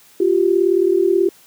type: tone pair together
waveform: sine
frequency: 349.8 / 388.3 Hz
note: F4 / G4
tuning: +3 / -16 cents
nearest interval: major second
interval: 181 cents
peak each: -15 / -15 dBFS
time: 0.2-1.29 s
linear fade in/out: 5 ms
effects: white hiss -49 dBFS RMS until 1.46 s + high-pass 100 Hz 12 dB/octave